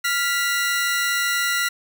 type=tone pair together; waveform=sawtooth; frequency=1396.9 / 1964.8 Hz; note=F6 / B6; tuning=0 / -9 cents; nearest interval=tritone; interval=591 cents; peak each=-19 / -19 dBFS; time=0.04-1.69 s; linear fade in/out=10 ms; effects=none